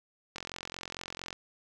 click train, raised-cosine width 0.2 ms, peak -21 dBFS, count 44, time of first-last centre 0.36-1.328 s, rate 44.4 Hz, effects none

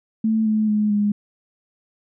sine tone with pitch steps, 220.6 / 215.8 / 211.1 / 206.5 Hz, A3 / A3 / G#3 / G#3, +5 / -33 / +29 / -10 cents, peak -16 dBFS, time 0.24-1.12 s, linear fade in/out 5 ms, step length 220 ms, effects none

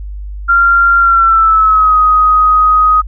sine tone with pitch glide, 1384 to 1254.6 Hz, F6 to D#6, -16 to +14 cents, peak -5 dBFS, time 0.48-3.02 s, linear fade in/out 20 ms, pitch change -170 cents, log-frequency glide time 0.99-1.97 s, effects added 50 Hz sine -21 dBFS peak until 3.07 s

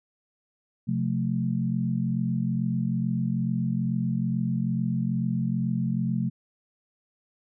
sine chord, F major, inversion second, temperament equal with one note detuned, 130.81 / 177.67 / 220 Hz, C3 / F3 / A3, 0 / +30 / 0 cents, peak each -28 dBFS, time 0.87-6.3 s, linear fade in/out 20 ms, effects none

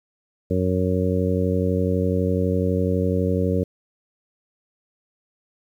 harmonic tone, 92 Hz, F#2, 9 cents flat, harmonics 1 / 2 / 3 / 4 / 5 / 6, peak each -23 / -24 / -27 / -30 / -25 / -29 dBFS, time 0.5-3.64 s, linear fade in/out 10 ms, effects 9-bit

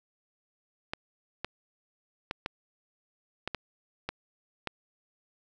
clicks, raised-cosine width 0.3 ms, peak -16 dBFS, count 8, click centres 0.935 / 1.446 / 2.311 / 2.461 / 3.476 / 3.547 / 4.09 / 4.673 s, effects none

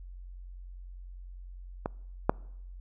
clicks, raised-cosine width 1 ms, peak -16 / -7 dBFS, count 2, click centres 1.859 / 2.295 s, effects noise-tail reverb RT60 0.8 s tail -26 dB re dry + added 45 Hz sine -42 dBFS peak until 2.8 s

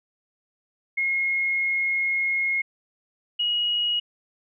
sine tone pair in turn, 2156 / 2897 Hz, C#7 / F#7, -49 / -37 cents, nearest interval perfect fourth, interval 512 cents, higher second, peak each -21 dBFS, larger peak neither, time 0.97-2.62 / 3.39-4 s, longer first, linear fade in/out 10 ms, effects none

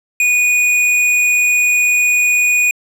square tone, 2466 Hz, D#7, 16 cents flat, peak -11 dBFS, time 0.2-2.71 s, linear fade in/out 2 ms, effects low-pass 12000 Hz 12 dB/octave

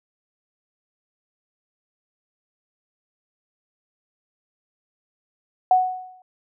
sine tone with exponential decay, 740 Hz, F#5, in tune, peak -10 dBFS, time 5.71-6.22 s, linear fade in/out 2 ms, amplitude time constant 110 ms, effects none

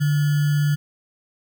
sine tone with sample-and-hold, 147.2 Hz, D3, 4 cents sharp, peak -16 dBFS, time 0-0.76 s, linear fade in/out 20 ms, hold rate 1575 Hz, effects none

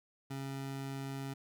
25% pulse tone, 136.3 Hz, C#3, 29 cents flat, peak -35 dBFS, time 0.3-1.34 s, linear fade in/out 10 ms, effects none

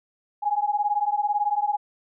sine beating tone pair, 820 / 838 Hz, G#5 / G#5, -22 / +15 cents, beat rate 18 Hz, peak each -24 dBFS, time 0.42-1.77 s, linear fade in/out 20 ms, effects none

